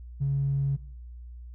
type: tone with tanh clipping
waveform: triangle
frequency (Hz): 138.59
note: C#3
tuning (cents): 0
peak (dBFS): -23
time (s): 0.2-0.77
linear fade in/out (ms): 20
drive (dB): 4
effects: noise-tail reverb RT60 0.6 s tail -19 dB re dry + added 60 Hz sine -40 dBFS peak until 1.54 s